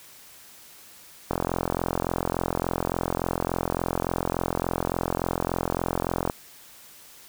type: click train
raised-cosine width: 1 ms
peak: -10 dBFS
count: 218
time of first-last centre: 1.31-6.299 s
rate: 43.5 Hz
effects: white hiss -49 dBFS RMS until 7.28 s